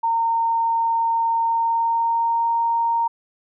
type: tone with pitch glide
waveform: sine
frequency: 917 to 926.6 Hz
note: A#5 to A#5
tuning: -29 to -11 cents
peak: -17 dBFS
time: 0.03-3.08 s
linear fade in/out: 10 ms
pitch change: +18 cents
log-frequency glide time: 1.44-2.5 s
effects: none